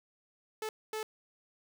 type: tone bursts at uneven times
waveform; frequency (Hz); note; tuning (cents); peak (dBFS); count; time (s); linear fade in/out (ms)
sawtooth; 434.5; A4; -22; -31; 2; 0.62-0.69 / 0.93-1.03; 2
effects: none